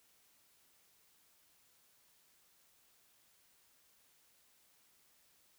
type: silence
effects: white hiss -70 dBFS RMS until 5.58 s